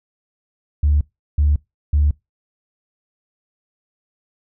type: tone bursts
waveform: sine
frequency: 73.42 Hz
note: D2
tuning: in tune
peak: -11 dBFS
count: 3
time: 0.83-2.11 s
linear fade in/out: 5 ms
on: 180 ms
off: 370 ms
effects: noise-tail reverb RT60 0.2 s tail -24 dB re dry + tanh soft clip ceiling -8 dBFS